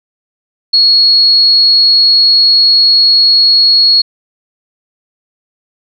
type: tone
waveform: sine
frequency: 4330 Hz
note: C#8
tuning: 41 cents flat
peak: -4 dBFS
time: 0.73-4.02 s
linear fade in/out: 10 ms
effects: none